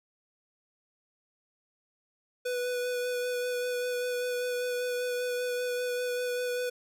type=tone with vibrato; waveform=square; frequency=493.9 Hz; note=B4; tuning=in tune; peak=-30 dBFS; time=2.45-6.7 s; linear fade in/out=10 ms; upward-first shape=sine; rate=5.1 Hz; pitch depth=13 cents each way; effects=none